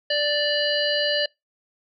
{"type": "harmonic tone", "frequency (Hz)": 587.3, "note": "D5", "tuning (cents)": 0, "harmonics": [1, 3, 5, 7, 8], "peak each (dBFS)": [-24, -27, -26, -29, -29], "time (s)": [0.1, 1.26], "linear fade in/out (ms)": 5, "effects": ["noise-tail reverb RT60 0.2 s tail -26 dB re dry"]}